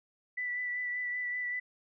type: tone with vibrato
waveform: sine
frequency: 1975.5 Hz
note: B6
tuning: in tune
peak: -32 dBFS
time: 0.37-1.6 s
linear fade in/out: 10 ms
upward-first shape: sine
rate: 5.2 Hz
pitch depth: 17 cents each way
effects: none